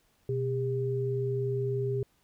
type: tone pair together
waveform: sine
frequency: 125.1 / 401.7 Hz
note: B2 / G4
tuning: +23 / +42 cents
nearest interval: octave + minor sixth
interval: 2019 cents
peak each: -30 / -30 dBFS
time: 0.29-2.03 s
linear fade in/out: 2 ms
effects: pink hiss -69 dBFS RMS until 2.23 s